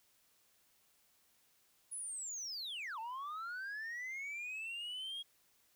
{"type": "linear two-way sweep", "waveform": "sine", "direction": "down then up", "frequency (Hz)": [10530, 867, 3297], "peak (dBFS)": -38, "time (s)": [1.91, 5.23], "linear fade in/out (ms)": 20, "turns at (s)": 2.99, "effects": ["tanh soft clip ceiling -40 dBFS", "white hiss -72 dBFS RMS until 5.75 s"]}